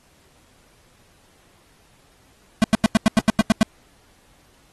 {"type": "tone bursts", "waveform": "square", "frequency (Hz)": 220, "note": "A3", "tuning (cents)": 0, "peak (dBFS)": -12, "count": 10, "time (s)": [2.62, 3.63], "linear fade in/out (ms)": 0, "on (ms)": 20, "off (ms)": 90, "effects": ["pink hiss -57 dBFS RMS until 4.72 s", "AAC 32 kbps"]}